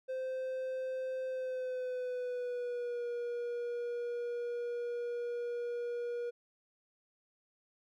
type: tone with pitch glide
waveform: triangle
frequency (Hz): 519 to 478.7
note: C5 to A#4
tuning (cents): -14 to +46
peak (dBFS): -33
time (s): 0.08-6.31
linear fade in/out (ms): 20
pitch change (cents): -140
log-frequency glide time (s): 1.27-3.06
effects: none